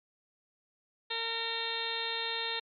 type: harmonic tone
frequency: 457.7 Hz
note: A#4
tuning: 32 cents flat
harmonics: 1 / 2 / 3 / 4 / 5 / 6 / 7 / 8 / 9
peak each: -42 / -41 / -46 / -40 / -44 / -42 / -45 / -36 / -40 dBFS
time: 1.1-2.6 s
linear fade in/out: 10 ms
effects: MP3 96 kbps